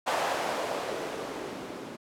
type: noise with low-pass filter sweep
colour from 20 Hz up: violet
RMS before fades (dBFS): -33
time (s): 0.06-1.97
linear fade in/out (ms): 20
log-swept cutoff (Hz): 780 to 290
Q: 1.5
effects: none